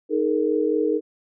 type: chord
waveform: sine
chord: D# suspended fourth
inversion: none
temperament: equal with one note detuned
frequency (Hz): 311.1 / 421.8 / 466.2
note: D#4 / G#4 / A#4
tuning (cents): 0 / +27 / 0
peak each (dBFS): -23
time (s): 0.09-1.01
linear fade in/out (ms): 50
effects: none